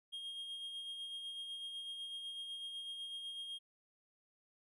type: tone with tremolo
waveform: triangle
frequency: 3240 Hz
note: G#7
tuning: 43 cents flat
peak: -40 dBFS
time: 0.12-3.59 s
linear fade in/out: 20 ms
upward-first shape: sine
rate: 8 Hz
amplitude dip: 35%
effects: none